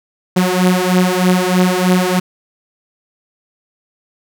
sawtooth beating tone pair, 180.9 / 184.1 Hz, F#3 / F#3, -39 / -8 cents, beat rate 3.2 Hz, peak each -10 dBFS, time 0.36-2.2 s, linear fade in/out 10 ms, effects none

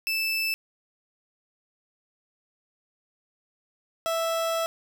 30% pulse tone pair in turn, 2637 / 659.2 Hz, E7 / E5, 0 / 0 cents, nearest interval 2 octaves, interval 2400 cents, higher first, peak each -22 dBFS, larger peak neither, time 0.07-0.54 / 4.06-4.66 s, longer second, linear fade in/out 0 ms, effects none

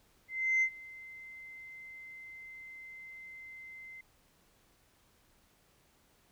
sine tone with ADSR envelope, 2072 Hz, C7, 17 cents flat, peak -23 dBFS, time 0.28-4.01 s, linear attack 340 ms, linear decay 74 ms, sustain -23 dB, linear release 4 ms, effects tanh soft clip ceiling -22 dBFS + pink hiss -68 dBFS RMS until 6.31 s

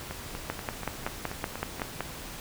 two click trains, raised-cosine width 0.5 ms, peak -21 / -14 dBFS, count 8 / 9, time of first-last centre 0.11-1.797 / 0.5-2.007 s, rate 4.15 / 5.31 Hz, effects pink hiss -41 dBFS RMS until 2.4 s

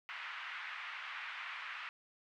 white band-pass noise, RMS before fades -45 dBFS, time 0.09-1.89 s, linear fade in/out 0 ms, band 1100 to 2500 Hz, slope 24 dB/octave, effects none

